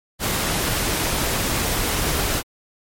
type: noise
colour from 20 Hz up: pink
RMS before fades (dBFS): -22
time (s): 0.19-2.43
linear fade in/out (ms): 50
effects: MP3 64 kbps